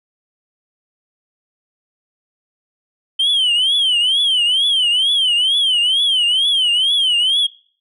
sine tone with vibrato, 3100 Hz, G7, 20 cents flat, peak -10 dBFS, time 3.19-7.47 s, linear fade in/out 10 ms, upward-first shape triangle, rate 2.2 Hz, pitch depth 190 cents each way, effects noise-tail reverb RT60 0.5 s tail -24 dB re dry + tanh soft clip ceiling -11 dBFS

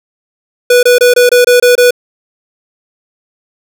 square tone bursts, 490.9 Hz, B4, 10 cents flat, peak -4 dBFS, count 8, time 0.7-1.908 s, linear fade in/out 5 ms, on 130 ms, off 24 ms, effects none

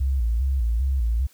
sine tone with vibrato, 61.74 Hz, B1, in tune, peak -19 dBFS, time 0-1.27 s, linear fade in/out 10 ms, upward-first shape square, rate 2.5 Hz, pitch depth 140 cents each way, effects white hiss -57 dBFS RMS until 1.33 s

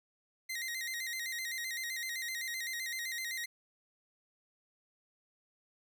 sawtooth tone with vibrato, 1975.5 Hz, B6, in tune, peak -33 dBFS, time 0.49-3.46 s, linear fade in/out 10 ms, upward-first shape square, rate 7.8 Hz, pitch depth 82 cents each way, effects none

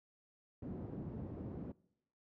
pink band-pass noise, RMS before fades -45 dBFS, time 0.62-1.72 s, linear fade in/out 5 ms, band 110 to 310 Hz, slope 12 dB/octave, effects noise-tail reverb RT60 0.8 s tail -23 dB re dry

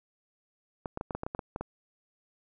clicks, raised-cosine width 1 ms, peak -20 dBFS, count 11, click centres 0.858 / 0.974 / 1.011 / 1.108 / 1.15 / 1.234 / 1.265 / 1.349 / 1.392 / 1.561 / 1.61 s, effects none

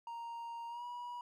triangle tone with pitch glide, 932.3 to 969.1 Hz, A#5 to B5, 0 to -33 cents, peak -40 dBFS, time 0.07-1.21 s, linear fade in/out 2 ms, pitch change +67 cents, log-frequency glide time 0.68-0.84 s, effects none

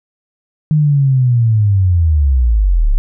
sine linear sweep, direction down, 155.56 to 30.64 Hz, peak -8 dBFS, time 0.71-2.98 s, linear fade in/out 0 ms, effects none

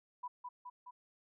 sine tone with echo, 987.8 Hz, B5, in tune, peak -39 dBFS, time 0.23-0.28 s, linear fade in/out 10 ms, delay 210 ms, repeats 3, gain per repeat -3 dB, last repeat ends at 0.91 s, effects none

